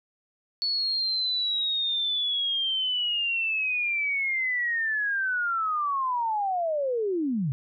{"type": "linear sweep", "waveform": "sine", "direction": "down", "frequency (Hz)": [4435, 123.6], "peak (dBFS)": -24, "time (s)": [0.62, 7.52], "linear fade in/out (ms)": 0, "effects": []}